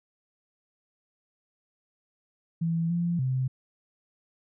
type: tone with pitch steps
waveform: sine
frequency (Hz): 165.9 / 172 / 130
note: E3 / F3 / C3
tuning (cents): +11 / -26 / -11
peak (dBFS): -24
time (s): 2.61-3.48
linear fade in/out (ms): 10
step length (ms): 290
effects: none